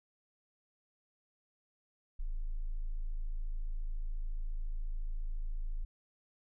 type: tone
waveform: sine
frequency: 27.12 Hz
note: A0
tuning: 24 cents flat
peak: -32 dBFS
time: 2.19-5.85 s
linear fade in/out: 10 ms
effects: tanh soft clip ceiling -28 dBFS